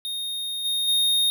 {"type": "tone with level steps", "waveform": "square", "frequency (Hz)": 3700, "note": "A#7", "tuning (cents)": -14, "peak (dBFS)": [-28, -23, -19], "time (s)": [0.05, 1.3], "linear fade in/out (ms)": 0, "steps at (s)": [0.64, 0.87], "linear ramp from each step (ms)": 20, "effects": []}